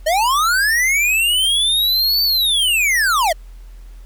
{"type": "linear two-way sweep", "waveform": "square", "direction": "up then down", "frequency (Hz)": [594, 4581, 594], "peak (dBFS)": -14, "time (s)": [0.06, 3.33], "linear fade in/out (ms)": 10, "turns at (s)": 2.23, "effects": ["added 42 Hz sine -34 dBFS peak until 4.05 s", "pink hiss -54 dBFS RMS until 4.05 s"]}